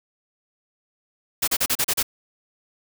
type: noise bursts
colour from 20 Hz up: white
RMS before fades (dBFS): -21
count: 7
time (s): 1.42-2.029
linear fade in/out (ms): 10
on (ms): 57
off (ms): 35
effects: none